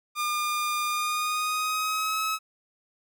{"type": "tone with pitch glide", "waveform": "sawtooth", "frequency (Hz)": [1207, 1286.2], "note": ["D6", "E6"], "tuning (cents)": [47, -43], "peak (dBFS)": -22, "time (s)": [0.15, 2.39], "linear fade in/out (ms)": 50, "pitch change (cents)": 110, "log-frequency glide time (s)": [0.86, 2.2], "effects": []}